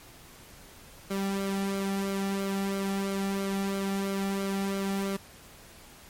sawtooth tone with flanger, 196 Hz, G3, in tune, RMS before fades -30 dBFS, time 1.1-5.17 s, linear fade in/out 10 ms, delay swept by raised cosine 1.1 to 1.96 ms, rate 3 Hz, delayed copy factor -0.6, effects pink hiss -51 dBFS RMS until 6.09 s + MP3 64 kbps

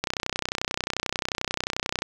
click train, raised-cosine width 0.2 ms, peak -8 dBFS, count 63, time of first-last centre 0.04-2.021 s, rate 31.3 Hz, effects 7-bit

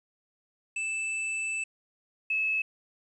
square / sine tone pair in turn, 2637 / 2595 Hz, E7 / E7, 0 / -28 cents, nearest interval unison, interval 28 cents, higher first, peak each -30 / -25 dBFS, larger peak second, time 0.76-1.64 / 2.3-2.62 s, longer first, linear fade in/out 5 ms, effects resampled to 24000 Hz + 10-bit

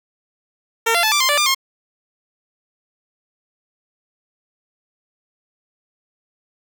10% pulse tone with pitch steps, 456.1 / 688 / 870 / 1176 / 1049 / 583 / 1198 / 1071 Hz, A#4 / F5 / A5 / D6 / C6 / D5 / D6 / C6, -38 / -26 / -20 / +2 / +4 / -13 / +34 / +40 cents, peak -6 dBFS, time 0.86-1.548 s, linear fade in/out 10 ms, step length 86 ms, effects none

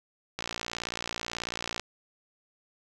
click train, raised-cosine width 0.2 ms, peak -15 dBFS, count 83, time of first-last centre 0.39-1.797 s, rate 58.3 Hz, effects none

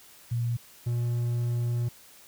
sine / triangle tone pair in turn, 118.5 / 119.67 Hz, A#2 / A#2, +29 / +46 cents, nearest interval unison, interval 17 cents, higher second, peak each -25 / -23 dBFS, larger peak second, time 0.31-0.57 / 0.86-1.89 s, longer second, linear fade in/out 10 ms, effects white hiss -53 dBFS RMS until 2.27 s

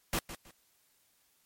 pink noise with echo, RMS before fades -31 dBFS, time 0.13-0.19 s, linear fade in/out 2 ms, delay 160 ms, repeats 2, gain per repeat -12 dB, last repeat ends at 0.51 s, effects white hiss -70 dBFS RMS until 1.45 s + MP3 64 kbps

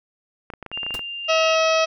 clicks, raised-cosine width 0.5 ms, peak -19 dBFS, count 11, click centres 0.502 / 0.537 / 0.627 / 0.663 / 0.716 / 0.775 / 0.832 / 0.865 / 0.907 / 0.951 / 0.993 s
sine tone with tremolo, 2794 Hz, F7, in tune, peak -26 dBFS, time 0.72-1.56 s, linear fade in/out 20 ms, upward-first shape square, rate 1.9 Hz, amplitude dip 25%
pink noise with exponential decay, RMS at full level -29 dBFS, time 0.94-1.02 s, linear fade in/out 2 ms, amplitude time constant 17 ms
harmonic tone, 643 Hz, E5, 43 cents flat, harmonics 1 / 2 / 3 / 4 / 5 / 6 / 7 / 8 / 9, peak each -18 / -23 / -32 / -24 / -29 / -34 / -35 / -32 / -33 dBFS, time 1.28-1.86 s, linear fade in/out 20 ms
effects none

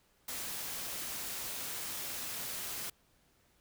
white noise, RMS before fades -40 dBFS, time 0.28-2.9 s, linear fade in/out 5 ms, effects pink hiss -70 dBFS RMS until 3.6 s

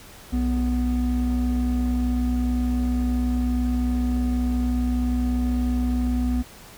triangle tone pair together, 61.63 / 246.9 Hz, B1 / B3, -3 / 0 cents, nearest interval 2 octaves, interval 2403 cents, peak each -20 dBFS, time 0.32-6.43 s, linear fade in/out 20 ms, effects tanh soft clip ceiling -13 dBFS + pink hiss -45 dBFS RMS until 6.77 s

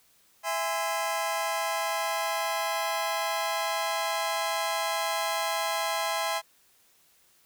sawtooth chord, E augmented, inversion none, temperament just, 659.3 / 824.1 / 1030.1 Hz, E5 / G#5 / B#5, 0 / -14 / -27 cents, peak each -28 dBFS, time 0.43-6.42 s, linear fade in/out 50 ms, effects white hiss -63 dBFS RMS until 7.45 s

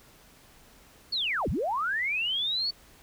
sine linear two-way sweep, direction down then up, 4530 to 38.89 to 4530 Hz, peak -26 dBFS, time 1.12-2.71 s, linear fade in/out 10 ms, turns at 1.49 s, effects pink hiss -56 dBFS RMS until 3.02 s

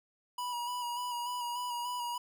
square tone with vibrato, 971 Hz, B5, 30 cents flat, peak -35 dBFS, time 0.38-2.18 s, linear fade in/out 5 ms, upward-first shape square, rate 3.4 Hz, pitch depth 24 cents each way, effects none

